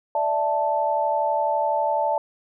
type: chord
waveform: sine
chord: D suspended second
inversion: none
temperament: equal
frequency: 587.3 / 659.3 / 880 Hz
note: D5 / E5 / A5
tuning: 0 / 0 / 0 cents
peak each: -25 / -26 / -22 dBFS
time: 0.15-2.18 s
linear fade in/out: 2 ms
effects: none